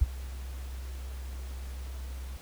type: tone with ADSR envelope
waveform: sine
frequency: 64.5 Hz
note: C2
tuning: 24 cents flat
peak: -15 dBFS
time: 0.01-2.37 s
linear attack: 11 ms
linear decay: 26 ms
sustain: -21 dB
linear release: 7 ms
effects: pink hiss -51 dBFS RMS until 2.41 s